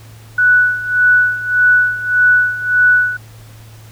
sine tone with tremolo, 1480 Hz, F#6, in tune, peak -6 dBFS, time 0.38-3.17 s, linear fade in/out 5 ms, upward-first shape sine, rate 1.7 Hz, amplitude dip 80%, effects added 110 Hz sine -36 dBFS peak until 3.91 s + pink hiss -44 dBFS RMS until 3.91 s

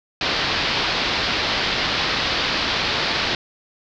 white low-pass noise, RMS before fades -22 dBFS, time 0.21-3.35 s, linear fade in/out 2 ms, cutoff 4800 Hz, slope 48 dB/octave, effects none

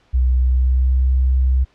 sine tone with pitch glide, 63 to 64.58 Hz, B1 to C2, +35 to -22 cents, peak -12 dBFS, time 0.13-1.65 s, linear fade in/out 20 ms, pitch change +43 cents, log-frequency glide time 0.37-1.01 s, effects pink hiss -57 dBFS RMS until 1.74 s + low-pass 4000 Hz 12 dB/octave

